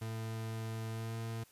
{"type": "tone with pitch glide", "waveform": "40% pulse", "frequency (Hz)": [111.9, 113.53], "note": ["A2", "A#2"], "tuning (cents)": [30, -45], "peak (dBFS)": -37, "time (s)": [0.01, 1.44], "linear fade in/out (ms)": 10, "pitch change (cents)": 25, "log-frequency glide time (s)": [0.9, 1.15], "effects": ["white hiss -64 dBFS RMS until 1.51 s", "resampled to 32000 Hz"]}